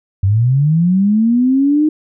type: linear sweep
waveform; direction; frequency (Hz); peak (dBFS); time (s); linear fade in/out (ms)
sine; up; 92.5 to 311.1; -9; 0.23-1.89; 5
effects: none